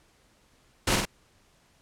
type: noise with echo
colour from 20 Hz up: pink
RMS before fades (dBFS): -24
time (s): 0.87-0.96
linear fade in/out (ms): 5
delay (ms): 47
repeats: 2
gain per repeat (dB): -3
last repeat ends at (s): 1.054
effects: pink hiss -63 dBFS RMS until 1.81 s + low-pass 10000 Hz 12 dB/octave